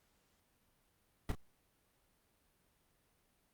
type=noise with echo; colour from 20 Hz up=brown; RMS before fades=-34 dBFS; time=1.29-1.32 s; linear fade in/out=2 ms; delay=31 ms; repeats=1; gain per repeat=-10 dB; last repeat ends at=1.351 s; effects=pink hiss -75 dBFS RMS until 3.53 s + Opus 48 kbps